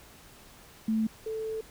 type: tone pair in turn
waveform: sine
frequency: 220.3 / 440.6 Hz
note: A3 / A4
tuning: +2 / +2 cents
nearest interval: octave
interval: 1200 cents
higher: second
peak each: -24 / -31 dBFS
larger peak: first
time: 0.88-1.07 / 1.26-1.61 s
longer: second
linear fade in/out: 5 ms
effects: pink hiss -53 dBFS RMS until 1.7 s